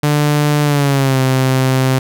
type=tone with pitch glide; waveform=sawtooth; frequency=147.9 to 131.01 Hz; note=D3 to C3; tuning=+13 to +3 cents; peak=-7 dBFS; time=0.03-1.99 s; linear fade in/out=5 ms; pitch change=-210 cents; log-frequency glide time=0.63-1.2 s; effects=none